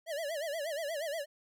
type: tone with vibrato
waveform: square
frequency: 614 Hz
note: D#5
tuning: 23 cents flat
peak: -35 dBFS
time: 0.06-1.26 s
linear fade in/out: 50 ms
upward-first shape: sine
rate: 8.4 Hz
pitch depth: 160 cents each way
effects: none